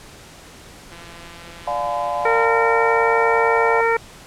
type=click train; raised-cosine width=0.3 ms; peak=-25 dBFS; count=261; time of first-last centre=0.92-2.449 s; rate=170 Hz
type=chord; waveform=sine; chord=D diminished seventh; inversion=none; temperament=just; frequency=587.3 / 704.8 / 845.8 / 1014.9 Hz; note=D5 / F5 / Ab5 / Cb6; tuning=0 / +16 / +31 / +47 cents; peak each=-26 / -24 / -27 / -26 dBFS; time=1.67-3.81 s; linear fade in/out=5 ms
type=harmonic tone; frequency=458.5 Hz; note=A#4; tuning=29 cents flat; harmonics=1 / 2 / 3 / 4 / 5; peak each=-18 / -21 / -23 / -24 / -25 dBFS; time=2.25-3.97 s; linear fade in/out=5 ms
effects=pink hiss -42 dBFS RMS until 4.26 s + low-pass 10000 Hz 12 dB/octave